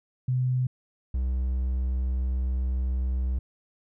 sine / triangle tone pair in turn, 127.1 / 63.67 Hz, C3 / C2, -50 / -47 cents, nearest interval octave, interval 1197 cents, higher first, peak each -22 dBFS, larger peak neither, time 0.28-0.67 / 1.14-3.39 s, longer second, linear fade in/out 5 ms, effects none

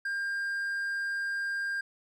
triangle tone, 1601 Hz, G6, 36 cents sharp, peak -28 dBFS, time 0.05-1.81 s, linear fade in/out 5 ms, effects none

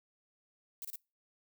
violet noise bursts, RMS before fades -42 dBFS, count 3, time 0.82-0.957 s, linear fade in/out 0 ms, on 27 ms, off 28 ms, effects noise-tail reverb RT60 0.3 s tail -26 dB re dry

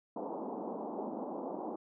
pink band-pass noise, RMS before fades -40 dBFS, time 0.16-1.76 s, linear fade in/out 5 ms, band 210 to 960 Hz, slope 48 dB/octave, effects none

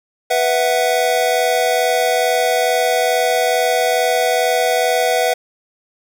square chord, B suspended fourth, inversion none, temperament just, 493.9 / 658.5 / 740.8 Hz, B4 / E5 / F#5, 0 / -2 / +2 cents, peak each -19 dBFS, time 0.3-5.34 s, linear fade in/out 10 ms, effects 8-bit

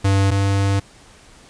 square tone pair in turn, 98 / 98.68 Hz, G2 / G2, 0 / +12 cents, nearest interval unison, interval 12 cents, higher second, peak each -14 / -16 dBFS, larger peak first, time 0.04-0.31 / 0.31-0.8 s, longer second, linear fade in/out 10 ms, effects pink hiss -47 dBFS RMS until 1.49 s + resampled to 22050 Hz

